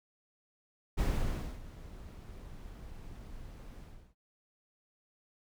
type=noise with ADSR envelope; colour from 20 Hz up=brown; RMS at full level=-28 dBFS; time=0.97-4.15 s; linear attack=21 ms; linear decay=600 ms; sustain=-19 dB; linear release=350 ms; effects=none